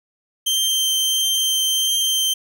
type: tone with vibrato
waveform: sawtooth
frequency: 3136 Hz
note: G7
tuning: in tune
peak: -14 dBFS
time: 0.46-2.34 s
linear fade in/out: 10 ms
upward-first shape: triangle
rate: 1.5 Hz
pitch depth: 9 cents each way
effects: none